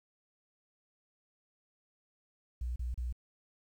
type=tone bursts; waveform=sine; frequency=60.9 Hz; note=B1; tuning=24 cents flat; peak=-33 dBFS; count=3; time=2.61-3.126 s; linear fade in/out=5 ms; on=150 ms; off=33 ms; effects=11-bit